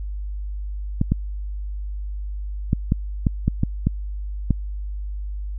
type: clicks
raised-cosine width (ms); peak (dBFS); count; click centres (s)
5; -5; 9; 1.014 / 1.12 / 2.731 / 2.921 / 3.268 / 3.48 / 3.634 / 3.87 / 4.507
effects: added 50 Hz sine -26 dBFS peak until 5.58 s